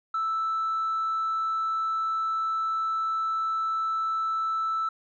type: tone with tanh clipping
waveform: triangle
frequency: 1318.5 Hz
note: E6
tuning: in tune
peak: -25 dBFS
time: 0.14-4.89 s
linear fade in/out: 5 ms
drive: 5 dB
effects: none